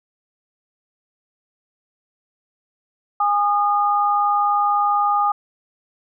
sine tone pair together, 820.5 / 1224 Hz, G#5 / D#6, -21 / -29 cents, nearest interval perfect fifth, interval 692 cents, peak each -18 dBFS, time 3.2-5.32 s, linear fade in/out 5 ms, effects none

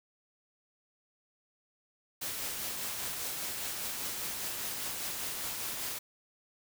white noise with tremolo, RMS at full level -36 dBFS, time 2.21-5.99 s, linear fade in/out 10 ms, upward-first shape triangle, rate 5 Hz, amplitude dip 30%, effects none

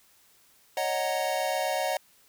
square chord, D# minor seventh, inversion third, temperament equal, 554.4 / 622.3 / 740 / 932.3 Hz, C#5 / D#5 / F#5 / A#5, 0 / 0 / 0 / 0 cents, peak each -33 / -32 / -31 / -37 dBFS, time 0.77-1.97 s, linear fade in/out 2 ms, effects white hiss -61 dBFS RMS until 2.28 s

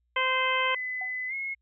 harmonic tone, 518 Hz, C5, 17 cents flat, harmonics 1 / 2 / 3 / 4 / 5 / 6, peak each -33 / -28 / -33 / -28 / -33 / -33 dBFS, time 0.16-0.75 s, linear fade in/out 5 ms
sine tone with pitch glide, 2012 to 2169 Hz, B6 to C#7, +32 to -38 cents, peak -30 dBFS, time 0.74-1.55 s, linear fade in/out 20 ms, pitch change +130 cents, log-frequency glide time 1.28-1.34 s
sine tone with exponential decay, 753 Hz, F#5, 30 cents sharp, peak -34 dBFS, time 1.01-1.15 s, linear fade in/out 5 ms, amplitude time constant 29 ms
effects added 60 Hz sine -70 dBFS peak until 1.61 s

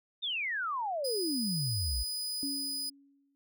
sine exponential sweep, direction down, 3729 to 54 Hz, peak -31 dBFS, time 0.22-2.04 s, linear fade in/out 20 ms
sawtooth tone, 4977 Hz, D#8, in tune, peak -31 dBFS, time 1.04-2.9 s, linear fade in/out 10 ms
sine tone with exponential decay, 279 Hz, C#4, 11 cents sharp, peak -33 dBFS, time 2.43-3.35 s, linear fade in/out 0 ms, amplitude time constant 200 ms
effects none

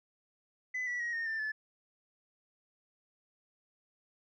sine tone with pitch steps, 2008 / 1949.7 / 1893.1 / 1838.2 / 1784.8 / 1733 Hz, B6 / B6 / A#6 / A#6 / A6 / A6, +28 / -23 / +26 / -25 / +24 / -27 cents, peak -31 dBFS, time 0.74-1.52 s, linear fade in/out 10 ms, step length 130 ms, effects tanh soft clip ceiling -31 dBFS

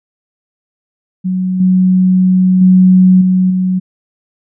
sine tone with level steps, 185 Hz, F#3, in tune, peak -12 / -6 / -3 / -7 / -10 dBFS, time 1.24-3.8 s, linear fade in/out 20 ms, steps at 1.6 / 2.61 / 3.21 / 3.5 s, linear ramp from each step 5 ms, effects none

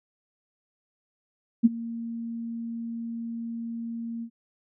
sine tone with ADSR envelope, 231.1 Hz, A#3, 15 cents flat, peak -11 dBFS, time 1.63-4.3 s, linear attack 24 ms, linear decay 25 ms, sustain -20 dB, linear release 75 ms, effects none

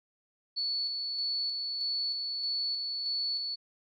sine tone with tremolo, 4435 Hz, C#8, in tune, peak -29 dBFS, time 0.56-3.56 s, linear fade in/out 20 ms, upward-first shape square, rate 1.6 Hz, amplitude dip 30%, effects none

